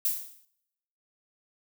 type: noise with exponential decay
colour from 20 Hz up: violet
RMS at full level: -24 dBFS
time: 0.05-0.45 s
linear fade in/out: 2 ms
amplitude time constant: 85 ms
effects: noise-tail reverb RT60 0.9 s tail -23 dB re dry